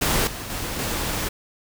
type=noise with level steps; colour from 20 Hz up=pink; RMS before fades=-21 / -33 / -29 / -26 dBFS; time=0.01-1.29 s; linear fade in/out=10 ms; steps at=0.27 / 0.5 / 0.79 s; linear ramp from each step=2 ms; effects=none